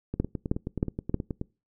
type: two click trains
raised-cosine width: 3 ms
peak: -18 / -11 dBFS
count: 13 / 4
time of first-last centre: 0.14-1.414 / 0.2-1.143 s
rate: 9.42 / 3.18 Hz
effects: noise-tail reverb RT60 0.3 s tail -24 dB re dry